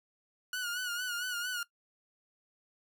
sawtooth tone with vibrato, 1454 Hz, F#6, 31 cents flat, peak -30 dBFS, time 0.53-1.63 s, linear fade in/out 2 ms, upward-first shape sine, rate 4.4 Hz, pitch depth 61 cents each way, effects noise-tail reverb RT60 0.1 s tail -19 dB re dry

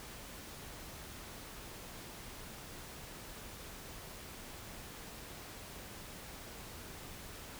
silence, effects pink hiss -49 dBFS RMS until 7.59 s

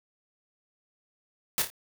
white noise with echo, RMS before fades -26 dBFS, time 1.58-1.62 s, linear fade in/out 0 ms, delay 27 ms, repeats 3, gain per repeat -7 dB, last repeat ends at 1.701 s, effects none

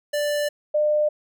square / sine tone pair in turn, 588 / 601.4 Hz, D5 / D5, +2 / +41 cents, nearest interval unison, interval 39 cents, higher second, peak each -22 / -17 dBFS, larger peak second, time 0.13-0.49 / 0.74-1.09 s, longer first, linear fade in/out 10 ms, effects none

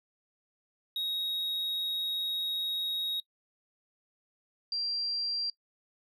triangle / sine tone pair in turn, 3777 / 4735 Hz, A#7 / D8, +22 / +13 cents, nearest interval major third, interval 391 cents, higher second, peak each -29 / -30 dBFS, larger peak first, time 0.96-3.2 / 4.72-5.5 s, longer first, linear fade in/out 2 ms, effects noise-tail reverb RT60 0.1 s tail -22 dB re dry

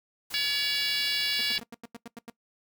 white noise, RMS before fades -41 dBFS, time 0.3-1.57 s, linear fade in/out 10 ms
harmonic tone, 568 Hz, C#5, 42 cents sharp, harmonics 3 / 4 / 5 / 6 / 7 / 8 / 9, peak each -34 / -34 / -34 / -34 / -34 / -34 / -34 dBFS, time 0.34-1.58 s, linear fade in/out 0 ms
sawtooth tone bursts, 233.1 Hz, A#3, in tune, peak -35 dBFS, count 9, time 1.39-2.299 s, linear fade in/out 2 ms, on 21 ms, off 90 ms
pink noise with exponential growth, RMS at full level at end -39 dBFS, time 1.45-1.6 s, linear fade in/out 5 ms, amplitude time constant 31 ms
effects noise-tail reverb RT60 0.1 s tail -19 dB re dry

